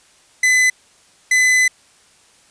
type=tone bursts at uneven times; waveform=45% pulse; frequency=2014 Hz; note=B6; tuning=33 cents sharp; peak=-11 dBFS; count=2; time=0.43-0.7 / 1.31-1.68 s; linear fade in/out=5 ms; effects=white hiss -52 dBFS RMS until 2.5 s + resampled to 22050 Hz